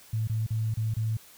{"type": "tone with dropouts", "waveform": "sine", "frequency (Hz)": 110.7, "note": "A2", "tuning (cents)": 11, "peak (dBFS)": -25, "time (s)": [0.13, 1.17], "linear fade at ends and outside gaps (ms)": 5, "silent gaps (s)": [[0.274, 0.296], [0.466, 0.505], [0.741, 0.771], [0.94, 0.966]], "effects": ["white hiss -53 dBFS RMS until 1.37 s"]}